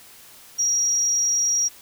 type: tone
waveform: sine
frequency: 5690 Hz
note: F8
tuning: 31 cents sharp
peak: -18 dBFS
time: 0.58-1.69 s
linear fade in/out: 20 ms
effects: white hiss -47 dBFS RMS until 1.81 s